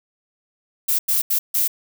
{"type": "noise bursts at uneven times", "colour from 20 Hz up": "violet", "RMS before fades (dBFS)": -19, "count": 4, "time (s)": [[0.88, 0.99], [1.08, 1.22], [1.3, 1.39], [1.54, 1.68]], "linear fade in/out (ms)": 10, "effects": []}